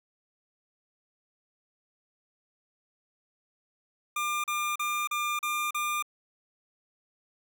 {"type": "tone bursts", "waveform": "25% pulse", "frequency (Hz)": 1200, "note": "D6", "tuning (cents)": 37, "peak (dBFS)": -24, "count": 6, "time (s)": [4.16, 6.025], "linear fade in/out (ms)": 5, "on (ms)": 280, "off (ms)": 37, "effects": []}